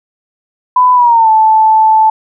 sine tone with pitch glide, 1000 to 875.6 Hz, B5 to A5, +21 to -9 cents, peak -4 dBFS, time 0.76-2.1 s, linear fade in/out 5 ms, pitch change -230 cents, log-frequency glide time 0.94-1.3 s, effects none

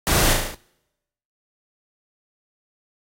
pink noise with echo, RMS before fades -20 dBFS, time 0.07-0.33 s, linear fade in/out 0 ms, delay 36 ms, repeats 6, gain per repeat -3 dB, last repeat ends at 0.546 s, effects noise-tail reverb RT60 0.9 s tail -26 dB re dry + AAC 48 kbps

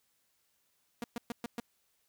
sawtooth tone bursts, 236 Hz, A#3, 22 cents sharp, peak -31 dBFS, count 5, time 1.02-1.6 s, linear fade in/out 2 ms, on 20 ms, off 120 ms, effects white hiss -75 dBFS RMS until 2.08 s

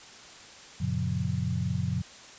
sine chord, Gb major seventh, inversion none, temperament equal with one note detuned, 92.5 / 116.54 / 138.59 / 178.28 Hz, Gb2 / Bb2 / Db3 / F3, 0 / 0 / 0 / +36 cents, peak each -32 dBFS, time 0.8-2.02 s, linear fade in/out 10 ms, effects white hiss -48 dBFS RMS until 2.38 s + resampled to 16000 Hz

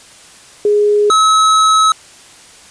sine / square tone pair in turn, 415.3 / 1288.4 Hz, G#4 / E6, 0 / -40 cents, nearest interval octave + minor sixth, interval 1960 cents, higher second, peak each -8 dBFS, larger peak neither, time 0.65-1.1 / 1.1-1.92 s, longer second, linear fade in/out 2 ms, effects white hiss -40 dBFS RMS until 2.7 s + resampled to 22050 Hz

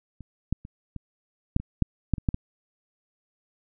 clicks, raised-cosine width 5 ms, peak -29 / -12 / -28 / -23 / -7 / -22 / -7 / -9 / -22 / -10 / -15 dBFS, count 11, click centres 0.207 / 0.526 / 0.651 / 0.963 / 1.564 / 1.6 / 1.823 / 2.137 / 2.182 / 2.288 / 2.344 s, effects none

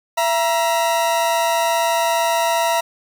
40% pulse tone pair together, 670.3 / 948 Hz, E5 / A#5, +29 / +29 cents, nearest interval tritone, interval 600 cents, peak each -18 dBFS, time 0.17-2.81 s, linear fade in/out 10 ms, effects 8-bit

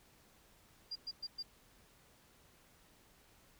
sine tone bursts, 4801 Hz, D8, 37 cents sharp, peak -39 dBFS, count 4, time 0.91-1.428 s, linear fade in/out 10 ms, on 47 ms, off 110 ms, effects pink hiss -66 dBFS RMS until 3.59 s

